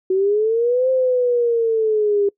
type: linear two-way sweep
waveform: sine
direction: up then down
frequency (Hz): 370 to 523.3 to 398.8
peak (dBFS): -14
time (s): 0.1-2.29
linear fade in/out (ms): 5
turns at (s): 0.9
effects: noise-tail reverb RT60 0.1 s tail -23 dB re dry